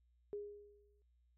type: tone with exponential decay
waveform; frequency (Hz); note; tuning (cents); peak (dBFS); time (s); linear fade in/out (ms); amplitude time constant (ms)
sine; 411.4; G#4; -16; -39; 0.33-1.02; 0; 150
effects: added 60 Hz sine -70 dBFS peak until 1.37 s